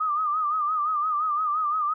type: tone with vibrato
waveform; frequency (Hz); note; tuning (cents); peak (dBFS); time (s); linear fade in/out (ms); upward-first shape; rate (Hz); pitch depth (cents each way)
sine; 1223; D#6; -30; -22; 0-1.94; 10; sine; 5.8; 80
effects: none